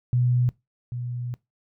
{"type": "tone pair in turn", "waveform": "sine", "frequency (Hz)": [123.47, 122.19], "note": ["B2", "B2"], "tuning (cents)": [0, -18], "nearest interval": "unison", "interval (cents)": 18, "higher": "first", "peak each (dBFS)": [-18, -28], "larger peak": "first", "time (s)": [[0.13, 0.49], [0.92, 1.34]], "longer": "second", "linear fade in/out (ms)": 0, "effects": ["noise-tail reverb RT60 0.2 s tail -21 dB re dry"]}